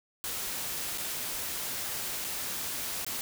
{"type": "noise with dropouts", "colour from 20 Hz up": "white", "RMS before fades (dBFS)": -35, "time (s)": [0.24, 3.21], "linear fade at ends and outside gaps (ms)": 0, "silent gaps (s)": [[0.976, 0.982], [2.243, 2.247], [3.047, 3.065]], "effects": []}